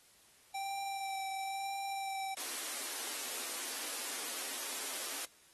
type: tone with vibrato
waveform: square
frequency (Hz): 781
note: G5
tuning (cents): -7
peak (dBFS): -38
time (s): 0.54-2.35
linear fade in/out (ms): 10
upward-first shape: sine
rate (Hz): 1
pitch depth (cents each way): 15
type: high-pass noise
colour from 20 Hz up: white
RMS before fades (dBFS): -40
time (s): 2.37-5.25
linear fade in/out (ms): 0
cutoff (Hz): 250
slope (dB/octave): 48
effects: white hiss -64 dBFS RMS until 5.53 s + AAC 32 kbps